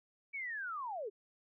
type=linear sweep; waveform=sine; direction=down; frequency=2300 to 374 Hz; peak=-38 dBFS; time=0.33-1.1 s; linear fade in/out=20 ms; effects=none